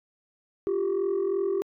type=tone pair together; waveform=sine; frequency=350.9 / 393.9 Hz; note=F4 / G4; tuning=+8 / +8 cents; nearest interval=major second; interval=200 cents; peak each=-27 / -23 dBFS; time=0.67-1.62 s; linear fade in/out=0 ms; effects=tanh soft clip ceiling -21 dBFS